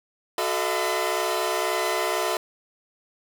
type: tone cluster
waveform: sawtooth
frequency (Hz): 369.5 / 438.9 / 613 / 675 / 1012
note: F#4 / A4 / D#5 / E5 / B5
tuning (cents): -2 / -4 / -26 / +41 / +42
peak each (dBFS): -26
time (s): 0.38-2.37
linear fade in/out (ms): 2
effects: none